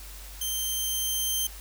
10% pulse tone with level ramp, 3136 Hz, G7, in tune, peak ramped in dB -20 to -17 dBFS, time 0.41-1.47 s, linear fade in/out 5 ms, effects added 50 Hz sine -42 dBFS peak until 1.6 s + white hiss -46 dBFS RMS until 1.6 s

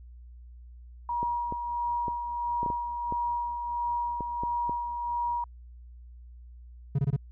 sine tone with tremolo, 955 Hz, A#5, 42 cents sharp, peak -26 dBFS, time 1.09-5.44 s, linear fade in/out 2 ms, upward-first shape sine, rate 1.5 Hz, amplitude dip 45%
clicks, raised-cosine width 2 ms, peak -22 dBFS, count 10, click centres 1.23 / 1.524 / 2.082 / 2.631 / 2.662 / 2.702 / 3.124 / 4.207 / 4.435 / 4.695 s
triangle tone bursts, 138.59 Hz, C#3, in tune, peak -20 dBFS, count 4, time 6.95-7.164 s, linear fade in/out 5 ms, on 37 ms, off 22 ms
effects added 60 Hz sine -45 dBFS peak until 7.31 s

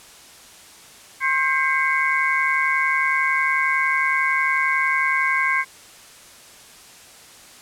sine tone cluster, 1067 / 1590 / 2055 / 2206 Hz, C6 / G6 / C7 / C#7, +34 / +24 / -32 / -9 cents, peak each -23 dBFS, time 1.2-5.65 s, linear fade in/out 50 ms, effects white hiss -45 dBFS RMS until 7.61 s + low-pass 10000 Hz 12 dB/octave

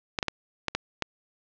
clicks, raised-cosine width 0.2 ms, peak -8 dBFS, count 6, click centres 0.188 / 0.228 / 0.283 / 0.683 / 0.75 / 1.023 s, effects low-pass 5000 Hz 12 dB/octave

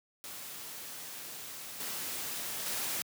white noise with level steps, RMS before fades -44 / -38 / -35 dBFS, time 0.24-3.02 s, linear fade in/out 0 ms, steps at 1.8 / 2.66 s, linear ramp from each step 2 ms, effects high-pass 100 Hz 12 dB/octave

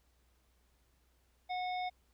harmonic tone, 730 Hz, F#5, 24 cents flat, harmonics 1 / 3 / 5 / 7, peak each -35 / -44 / -48 / -55 dBFS, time 1.49-1.9 s, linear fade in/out 20 ms, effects added 61 Hz sine -70 dBFS peak until 2.13 s + pink hiss -75 dBFS RMS until 2.13 s

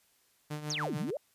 sawtooth tone with tremolo, 150.4 Hz, D3, 42 cents sharp, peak -30 dBFS, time 0.5-1.11 s, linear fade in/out 10 ms, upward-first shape triangle, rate 6.7 Hz, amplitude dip 70%
sine exponential two-way sweep, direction down then up, 6910 to 130.81 to 642 Hz, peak -32 dBFS, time 0.7-1.17 s, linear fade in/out 2 ms, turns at 0.97 s
effects white hiss -69 dBFS RMS until 1.34 s + resampled to 32000 Hz

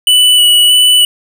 square tone with vibrato, 2960 Hz, F#7, in tune, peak -5 dBFS, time 0.07-1.05 s, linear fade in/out 2 ms, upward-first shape square, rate 1.6 Hz, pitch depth 11 cents each way, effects none

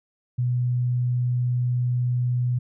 sine tone, 123.47 Hz, B2, in tune, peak -20 dBFS, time 0.38-2.59 s, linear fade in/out 10 ms, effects none

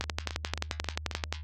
two click trains, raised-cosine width 0.2 ms, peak -11 / -17 dBFS, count 16 / 5, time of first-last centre 0.01-1.326 / 0.04-1.112 s, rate 11.4 / 3.73 Hz, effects added 77 Hz sine -38 dBFS peak until 1.43 s + Opus 48 kbps

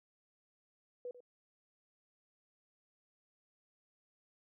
sine tone with echo, 491.9 Hz, B4, 7 cents flat, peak -40 dBFS, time 1.05-1.11 s, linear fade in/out 2 ms, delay 95 ms, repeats 1, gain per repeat -13 dB, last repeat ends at 1.205 s, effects none

